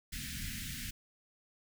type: band-stop noise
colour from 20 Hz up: pink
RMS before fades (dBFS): -41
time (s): 0.12-0.91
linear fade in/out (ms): 10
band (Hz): 260 to 1600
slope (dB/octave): 48
effects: none